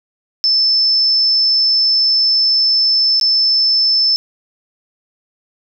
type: tone with dropouts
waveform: sine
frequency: 5274 Hz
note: E8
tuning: in tune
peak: -10 dBFS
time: 0.44-4.16 s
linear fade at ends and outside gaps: 0 ms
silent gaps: 3.198-3.212 s
effects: none